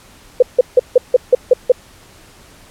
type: tone bursts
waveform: sine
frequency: 502 Hz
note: B4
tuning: 28 cents sharp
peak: -3 dBFS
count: 8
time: 0.4-1.72 s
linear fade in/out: 5 ms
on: 25 ms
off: 160 ms
effects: pink hiss -44 dBFS RMS until 2.7 s + low-pass 12000 Hz 12 dB/octave